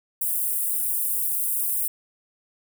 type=high-pass noise; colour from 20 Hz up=white; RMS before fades=-25 dBFS; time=0.21-1.88 s; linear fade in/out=5 ms; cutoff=8900 Hz; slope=48 dB/octave; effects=none